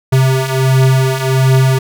square beating tone pair, 130.81 / 132.21 Hz, C3 / C3, 0 / +18 cents, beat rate 1.4 Hz, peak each -15 / -11 dBFS, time 0.12-1.79 s, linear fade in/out 10 ms, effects none

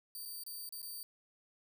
5% pulse tone with dropouts, 4633 Hz, D8, 24 cents flat, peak -36 dBFS, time 0.15-1.03 s, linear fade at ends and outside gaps 1 ms, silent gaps 0.253-0.257 / 0.436-0.464 / 0.691-0.724 / 0.818-0.828 s, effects none

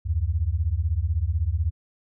sine beating tone pair, 73.42 / 89.42 Hz, D2 / F2, 0 / +41 cents, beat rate 16 Hz, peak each -24 dBFS, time 0.05-1.71 s, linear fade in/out 20 ms, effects none

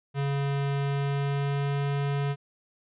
square tone with pitch glide, 140.1 to 141.24 Hz, C#3 to C#3, +19 to +33 cents, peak -26 dBFS, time 0.14-2.36 s, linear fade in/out 50 ms, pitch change +14 cents, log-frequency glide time 0.71-1.84 s, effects resampled to 8000 Hz

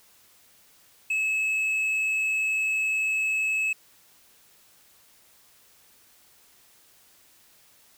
sine tone with hard clipping, 2589 Hz, E7, 32 cents flat, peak -24 dBFS, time 1.1-3.73 s, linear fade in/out 5 ms, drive 3 dB, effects white hiss -58 dBFS RMS until 7.97 s

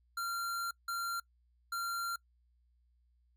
square tone bursts at uneven times, 1379 Hz, F6, 22 cents flat, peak -35 dBFS, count 3, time 0.17-0.71 / 0.88-1.2 / 1.72-2.16 s, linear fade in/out 5 ms, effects noise-tail reverb RT60 0.1 s tail -24 dB re dry + added 60 Hz sine -68 dBFS peak until 3.36 s

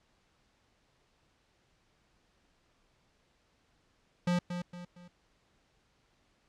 square tone with echo, 176.6 Hz, F3, 20 cents sharp, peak -27 dBFS, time 4.27-4.39 s, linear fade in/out 5 ms, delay 230 ms, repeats 3, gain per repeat -8 dB, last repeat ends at 5.08 s, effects pink hiss -71 dBFS RMS until 6.48 s + low-pass 6000 Hz 12 dB/octave

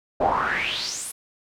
brown noise with band-pass filter sweep, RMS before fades -25 dBFS, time 0.2-1.12 s, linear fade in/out 10 ms, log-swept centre 620 to 11000 Hz, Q 5.9, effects none

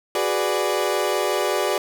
30% pulse chord, G# half-diminished seventh, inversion third, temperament equal, 370 / 415.3 / 493.9 / 587.3 Hz, F#4 / G#4 / B4 / D5, 0 / 0 / 0 / 0 cents, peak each -23 / -23 / -25 / -22 dBFS, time 0.15-1.78 s, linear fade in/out 2 ms, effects none

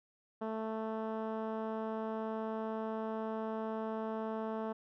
10% pulse tone with low-pass filter, 220.5 Hz, A3, 4 cents sharp, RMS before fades -38 dBFS, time 0.41-4.73 s, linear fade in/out 10 ms, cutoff 980 Hz, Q 0.62, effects none

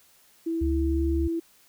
sine tone with pitch glide, 329.6 to 332.3 Hz, E4 to E4, 0 to +14 cents, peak -25 dBFS, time 0.46-1.4 s, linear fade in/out 10 ms, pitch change +14 cents, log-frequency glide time 0.95-1.02 s
sine tone, 71.8 Hz, D2, 39 cents flat, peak -24 dBFS, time 0.61-1.28 s, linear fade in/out 10 ms
effects white hiss -59 dBFS RMS until 1.68 s

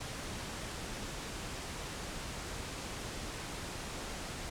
pink low-pass noise, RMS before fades -42 dBFS, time 0-4.5 s, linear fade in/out 10 ms, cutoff 9500 Hz, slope 24 dB/octave, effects none

